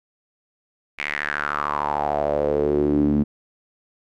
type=tone with band-pass filter sweep; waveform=sawtooth; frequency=73.42 Hz; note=D2; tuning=in tune; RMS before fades=-22 dBFS; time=0.98-3.24 s; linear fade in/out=20 ms; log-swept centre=2300 to 230 Hz; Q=5.4; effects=none